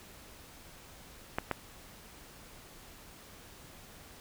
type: clicks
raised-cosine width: 0.5 ms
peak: -15 dBFS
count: 2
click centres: 1.385 / 1.513 s
effects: pink hiss -53 dBFS RMS until 4.2 s